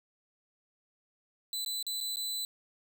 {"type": "tone with dropouts", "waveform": "sawtooth", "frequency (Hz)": 4000, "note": "B7", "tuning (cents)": 21, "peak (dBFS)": -30, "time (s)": [1.53, 2.45], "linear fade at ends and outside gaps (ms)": 1, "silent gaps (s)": [[1.648, 1.661], [1.827, 1.866], [2.004, 2.01], [2.159, 2.169]], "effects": []}